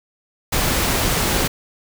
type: noise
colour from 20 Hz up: pink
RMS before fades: -19 dBFS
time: 0.52-1.48 s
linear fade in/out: 10 ms
effects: none